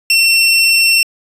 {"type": "tone", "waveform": "25% pulse", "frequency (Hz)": 2709, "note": "E7", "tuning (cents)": 47, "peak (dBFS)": -4, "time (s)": [0.1, 1.03], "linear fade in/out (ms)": 2, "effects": ["resampled to 32000 Hz"]}